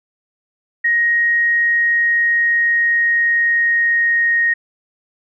sine tone with pitch glide, 1878 to 1866.1 Hz, A#6 to A#6, +12 to +1 cents, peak -12 dBFS, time 0.84-4.54 s, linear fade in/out 10 ms, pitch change -11 cents, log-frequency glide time 1.47-4.35 s, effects none

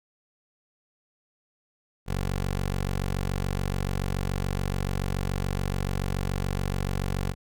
15% pulse tone, 47 Hz, F#1, 28 cents sharp, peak -20 dBFS, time 2.06-7.35 s, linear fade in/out 50 ms, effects none

